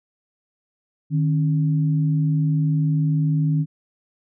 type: tone pair together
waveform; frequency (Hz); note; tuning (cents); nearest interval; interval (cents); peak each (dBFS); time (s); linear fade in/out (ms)
sine; 153.33 / 273.2; D#3 / C#4; -25 / -25; minor seventh; 1000; -17 / -27; 1.1-3.66; 50
effects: none